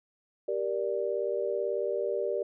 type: chord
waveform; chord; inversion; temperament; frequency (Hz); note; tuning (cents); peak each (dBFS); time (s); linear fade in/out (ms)
sine; G minor; none; just; 392 / 470.4 / 588; G4 / Bb4 / D5; 0 / +16 / +2; -32; 0.48-2.43; 5
effects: none

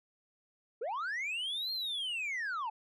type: linear two-way sweep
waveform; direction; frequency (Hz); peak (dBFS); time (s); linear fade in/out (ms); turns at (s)
sine; up then down; 408.7 to 4255 to 829; -31; 0.81-2.7; 10; 1.72
effects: tanh soft clip ceiling -33 dBFS

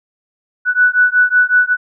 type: beating tone pair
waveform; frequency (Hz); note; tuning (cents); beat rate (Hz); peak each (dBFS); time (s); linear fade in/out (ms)
sine; 1480 / 1485.4; F#6 / F#6; 0 / +6; 5.4; -12; 0.65-1.77; 50
effects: none

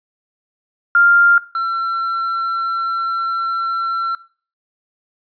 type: tone pair in turn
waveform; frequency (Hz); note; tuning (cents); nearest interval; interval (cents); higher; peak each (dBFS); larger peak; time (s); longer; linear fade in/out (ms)
sine / triangle; 1396.9 / 1352.4; F6 / E6; 0 / +44; minor second; 56; first; -8 / -15; first; 0.95-1.38 / 1.55-4.15; second; 2
effects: noise-tail reverb RT60 0.4 s tail -19 dB re dry + resampled to 11025 Hz

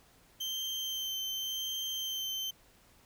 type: tone with vibrato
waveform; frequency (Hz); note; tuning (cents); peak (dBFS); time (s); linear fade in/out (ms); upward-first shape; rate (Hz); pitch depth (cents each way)
35% pulse; 3122; G7; -8; -32; 0.4-2.51; 10; sine; 0.89; 12
effects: pink hiss -63 dBFS RMS until 3.05 s

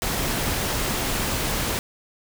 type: noise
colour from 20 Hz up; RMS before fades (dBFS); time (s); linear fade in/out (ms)
pink; -25; 0.02-1.79; 0
effects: none

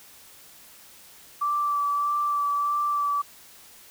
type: tone with vibrato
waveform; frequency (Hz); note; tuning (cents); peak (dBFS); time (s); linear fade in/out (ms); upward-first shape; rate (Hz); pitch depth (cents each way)
sine; 1163; D6; -17; -22; 1.41-3.22; 10; sine; 1.6; 16
effects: white hiss -50 dBFS RMS until 3.9 s

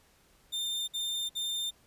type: tone bursts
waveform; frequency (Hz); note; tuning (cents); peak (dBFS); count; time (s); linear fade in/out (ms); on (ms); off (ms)
40% pulse; 3607; A7; +42; -30; 3; 0.52-1.71; 20; 360; 55
effects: pink hiss -64 dBFS RMS until 1.86 s + resampled to 32000 Hz

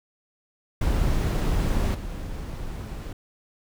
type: noise with level steps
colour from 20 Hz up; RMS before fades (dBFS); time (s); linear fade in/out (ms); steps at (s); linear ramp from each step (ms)
brown; -23 / -33; 0.81-3.13; 5; 1.94; 10
effects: none

